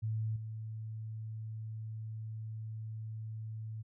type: tone with level steps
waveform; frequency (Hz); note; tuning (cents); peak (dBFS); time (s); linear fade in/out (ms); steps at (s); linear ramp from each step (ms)
sine; 110; A2; 0; -32 / -39; 0.02-3.83; 20; 0.36; 5
effects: none